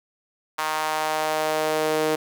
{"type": "tone with high-pass filter sweep", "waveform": "sawtooth", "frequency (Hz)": 155.56, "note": "D#3", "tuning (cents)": 0, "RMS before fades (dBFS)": -24, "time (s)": [0.58, 2.16], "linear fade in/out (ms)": 10, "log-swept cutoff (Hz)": [1000, 420], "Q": 2.3, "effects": []}